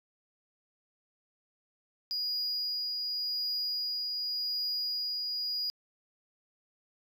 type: tone with tremolo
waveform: sine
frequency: 4889 Hz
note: D#8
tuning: 31 cents flat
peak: -27 dBFS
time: 2.11-5.7 s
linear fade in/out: 0 ms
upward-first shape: triangle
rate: 0.88 Hz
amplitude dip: 35%
effects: tanh soft clip ceiling -29 dBFS + 11-bit